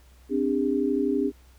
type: chord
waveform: sine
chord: C suspended second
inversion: none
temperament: equal with one note detuned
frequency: 261.6 / 293.7 / 402.3 Hz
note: C4 / D4 / G4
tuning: 0 / 0 / +45 cents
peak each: -26 dBFS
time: 0.29-1.32 s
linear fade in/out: 50 ms
effects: added 63 Hz sine -51 dBFS peak until 1.58 s + pink hiss -60 dBFS RMS until 1.58 s